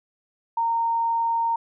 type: tone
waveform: sine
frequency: 922 Hz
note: A#5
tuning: 19 cents flat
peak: -20 dBFS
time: 0.57-1.56 s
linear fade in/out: 5 ms
effects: none